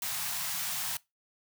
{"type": "band-stop noise", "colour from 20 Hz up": "white", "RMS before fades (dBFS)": -34, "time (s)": [0.02, 0.97], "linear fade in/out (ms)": 2, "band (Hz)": [200, 650], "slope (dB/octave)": 96, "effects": ["noise-tail reverb RT60 0.2 s tail -21 dB re dry", "high-pass 100 Hz 12 dB/octave"]}